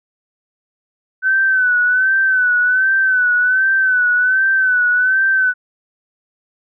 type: tone with vibrato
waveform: sine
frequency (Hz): 1513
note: F#6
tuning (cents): +38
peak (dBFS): -11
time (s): 1.22-5.54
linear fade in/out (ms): 50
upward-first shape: sine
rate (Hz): 1.3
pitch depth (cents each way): 58
effects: none